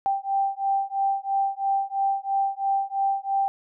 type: beating tone pair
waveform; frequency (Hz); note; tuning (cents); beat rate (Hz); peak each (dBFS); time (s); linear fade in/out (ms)
sine; 784 / 787; G5 / G5; 0 / +7; 3; -25; 0.06-3.48; 0
effects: none